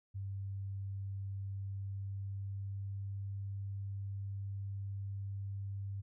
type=tone with pitch glide; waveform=sine; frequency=98 to 98.85 Hz; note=G2 to G2; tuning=0 to +15 cents; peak=-38 dBFS; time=0.14-6.02 s; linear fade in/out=20 ms; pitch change=+15 cents; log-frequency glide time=1.53-3.21 s; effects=none